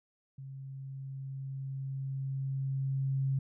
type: tone with level ramp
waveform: sine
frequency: 135.1 Hz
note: C#3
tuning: 44 cents flat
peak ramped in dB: -42 to -27 dBFS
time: 0.38-3.39 s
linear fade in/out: 5 ms
effects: none